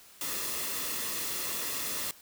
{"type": "noise with comb filter", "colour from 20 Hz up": "white", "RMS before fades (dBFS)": -34, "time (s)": [0.21, 2.11], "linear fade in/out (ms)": 2, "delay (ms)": 1.3, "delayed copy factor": -0.5, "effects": ["white hiss -55 dBFS RMS until 2.21 s"]}